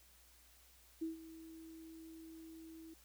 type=tone with ADSR envelope; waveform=sine; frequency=324 Hz; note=E4; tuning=30 cents flat; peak=-36 dBFS; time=1.01-2.94 s; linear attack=14 ms; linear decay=140 ms; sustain=-15 dB; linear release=6 ms; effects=added 60 Hz sine -68 dBFS peak until 3.04 s + white hiss -66 dBFS RMS until 3.04 s